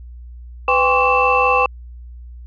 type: tone cluster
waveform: sine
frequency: 503 / 798 / 1059 / 1144 / 2662 Hz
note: B4 / G5 / C6 / D6 / E7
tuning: +32 / +31 / +21 / -46 / +16 cents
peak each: -18 dBFS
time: 0.68-1.66 s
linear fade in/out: 2 ms
effects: tanh soft clip ceiling -2 dBFS + added 60 Hz sine -33 dBFS peak until 2.46 s